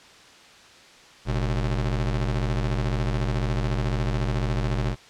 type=ring-modulated tone; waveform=35% pulse; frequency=84 Hz; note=E2; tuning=33 cents sharp; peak=-18 dBFS; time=1.25-4.96 s; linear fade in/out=50 ms; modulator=35 Hz; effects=white hiss -49 dBFS RMS until 5.09 s + low-pass 5000 Hz 12 dB/octave